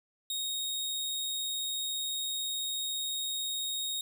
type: tone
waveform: sawtooth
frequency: 3741 Hz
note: A#7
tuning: 5 cents sharp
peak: -29 dBFS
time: 0.3-4.01 s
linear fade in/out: 2 ms
effects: none